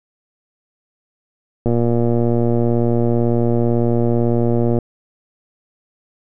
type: click train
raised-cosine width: 2 ms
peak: -5 dBFS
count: 370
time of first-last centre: 1.66-4.787 s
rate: 118 Hz
effects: none